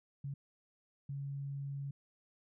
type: tone bursts at uneven times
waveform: sine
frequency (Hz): 139.6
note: C#3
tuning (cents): +13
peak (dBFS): -38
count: 2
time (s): 0.24-0.34 / 1.09-1.91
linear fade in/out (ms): 5
effects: none